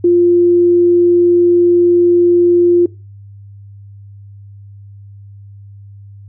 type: tone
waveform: sine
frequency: 349.2 Hz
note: F4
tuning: in tune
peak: -6 dBFS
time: 0.04-2.86 s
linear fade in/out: 5 ms
effects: noise-tail reverb RT60 0.3 s tail -21 dB re dry + added 100 Hz sine -33 dBFS peak until 6.28 s